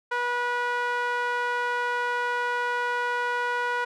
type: tone with band-pass filter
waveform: sawtooth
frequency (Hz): 486.5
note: B4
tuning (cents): -26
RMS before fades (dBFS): -27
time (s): 0.11-3.85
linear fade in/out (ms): 10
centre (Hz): 1300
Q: 2.2
effects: none